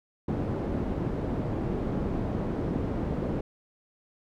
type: low-pass noise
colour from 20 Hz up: white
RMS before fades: -30 dBFS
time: 0.28-3.41 s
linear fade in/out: 5 ms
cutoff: 320 Hz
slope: 12 dB/octave
effects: none